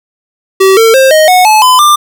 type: tone with pitch steps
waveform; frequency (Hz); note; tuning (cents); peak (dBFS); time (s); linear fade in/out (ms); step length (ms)
square; 383.7 / 451.1 / 530.2 / 623.3 / 732.7 / 861.4 / 1012.6 / 1190.3; G4 / A4 / C5 / D#5 / F#5 / A5 / B5 / D6; -37 / +43 / +23 / +3 / -17 / -37 / +43 / +23; -3; 0.6-1.96; 10; 170
effects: none